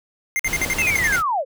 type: tone bursts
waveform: square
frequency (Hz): 2100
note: C7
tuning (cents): +6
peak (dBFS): -19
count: 10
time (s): 0.36-1.159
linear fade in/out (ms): 0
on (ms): 34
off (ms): 51
type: noise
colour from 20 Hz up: pink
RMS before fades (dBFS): -28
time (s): 0.44-1.23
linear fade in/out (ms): 50
type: clicks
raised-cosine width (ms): 2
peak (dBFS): -17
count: 2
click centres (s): 0.616 / 0.662
type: linear sweep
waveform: sine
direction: down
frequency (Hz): 2794 to 487.4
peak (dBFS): -18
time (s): 0.77-1.45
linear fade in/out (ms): 50
effects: none